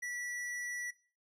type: tone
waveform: square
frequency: 1951 Hz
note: B6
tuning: 22 cents flat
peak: -38 dBFS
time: 0.02-0.91 s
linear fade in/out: 10 ms
effects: noise-tail reverb RT60 0.4 s tail -19 dB re dry + low-pass 11000 Hz 12 dB/octave